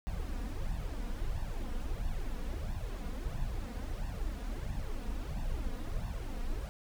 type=noise with flanger; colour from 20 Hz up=brown; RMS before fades=-36 dBFS; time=0.07-6.69 s; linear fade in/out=0 ms; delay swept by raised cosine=1.1 to 4.2 ms; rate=1.5 Hz; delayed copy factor=+0.8; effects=none